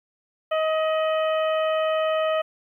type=harmonic tone with a mistuned harmonic; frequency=631 Hz; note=D#5; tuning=24 cents sharp; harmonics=1 / 2 / 3 / 4 / 5; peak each=-21 / -28 / -35 / -37 / -36 dBFS; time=0.51-2.42 s; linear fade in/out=10 ms; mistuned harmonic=5; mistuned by=-69 cents; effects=10-bit